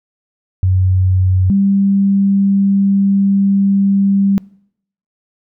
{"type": "tone pair in turn", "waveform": "sine", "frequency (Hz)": [93.1, 197.27], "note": ["F#2", "G3"], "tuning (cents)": [11, 11], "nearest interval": "octave + minor second", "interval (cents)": 1300, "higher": "second", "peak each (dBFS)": -9, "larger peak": "neither", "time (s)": [[0.63, 1.5], [1.5, 4.38]], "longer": "second", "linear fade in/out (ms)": 0, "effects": ["noise-tail reverb RT60 0.7 s tail -24 dB re dry"]}